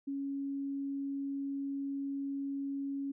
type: tone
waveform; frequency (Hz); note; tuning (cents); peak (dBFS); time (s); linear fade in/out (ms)
sine; 277.2; C#4; 0; -34; 0.07-3.12; 10
effects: none